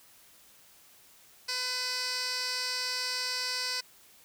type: tone with band-pass filter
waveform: 15% pulse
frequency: 503 Hz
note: B4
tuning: 32 cents sharp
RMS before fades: -33 dBFS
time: 1.48-3.81 s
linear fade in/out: 10 ms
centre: 4800 Hz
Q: 2
effects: white hiss -58 dBFS RMS until 4.24 s